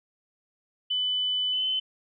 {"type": "tone with pitch glide", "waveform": "sine", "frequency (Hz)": [3000, 3044], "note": ["F#7", "F#7"], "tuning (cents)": [23, 48], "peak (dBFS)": -24, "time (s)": [0.9, 1.8], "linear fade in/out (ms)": 10, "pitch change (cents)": 25, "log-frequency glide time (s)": [1.51, 1.65], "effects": []}